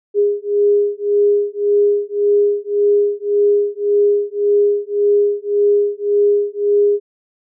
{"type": "beating tone pair", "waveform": "sine", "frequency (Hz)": [409, 410.8], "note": ["G#4", "G#4"], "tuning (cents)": [-26, -19], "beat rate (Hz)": 1.8, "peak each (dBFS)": -15, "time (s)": [0.14, 7], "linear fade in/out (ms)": 50, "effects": []}